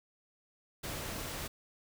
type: noise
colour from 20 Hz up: pink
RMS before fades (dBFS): -40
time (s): 0.83-1.48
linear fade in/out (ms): 10
effects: none